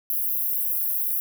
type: high-pass noise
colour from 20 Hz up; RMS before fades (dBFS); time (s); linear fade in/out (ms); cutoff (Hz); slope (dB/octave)
white; -25; 0.1-1.2; 0; 11000; 96
effects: none